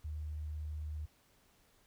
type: tone with vibrato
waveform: sine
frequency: 76.3 Hz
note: D#2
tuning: 33 cents flat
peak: -38 dBFS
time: 0.04-1.06 s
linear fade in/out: 10 ms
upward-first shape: sine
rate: 18 Hz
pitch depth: 11 cents each way
effects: pink hiss -69 dBFS RMS until 1.86 s